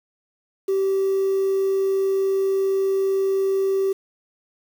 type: tone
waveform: sine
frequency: 387.4 Hz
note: G4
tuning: 20 cents flat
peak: -16 dBFS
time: 0.68-3.93 s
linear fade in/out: 10 ms
effects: tanh soft clip ceiling -16 dBFS + 7-bit